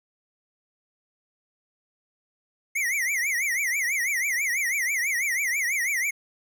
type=tone with vibrato; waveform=square; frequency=2093 Hz; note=C7; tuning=in tune; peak=-24 dBFS; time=2.75-6.11 s; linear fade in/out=10 ms; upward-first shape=triangle; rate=6.1 Hz; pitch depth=230 cents each way; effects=none